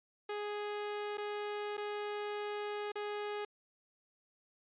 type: tone with dropouts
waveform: sawtooth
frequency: 415.3 Hz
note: G#4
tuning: in tune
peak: -33 dBFS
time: 0.29-3.45 s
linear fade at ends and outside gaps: 5 ms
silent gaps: 1.173-1.18 / 1.77-1.777 / 2.919-2.955 s
effects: resampled to 8000 Hz